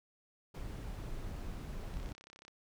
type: noise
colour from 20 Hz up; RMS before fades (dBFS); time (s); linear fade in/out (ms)
brown; -42; 0.54-2.13; 10
type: click train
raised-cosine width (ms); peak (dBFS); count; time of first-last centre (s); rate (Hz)
0.2; -37; 19; 1.94-2.481; 33.3
effects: none